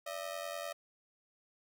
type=ring-modulated tone; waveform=sawtooth; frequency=625 Hz; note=D#5; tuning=8 cents sharp; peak=-32 dBFS; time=0.06-0.73 s; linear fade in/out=10 ms; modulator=45 Hz; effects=none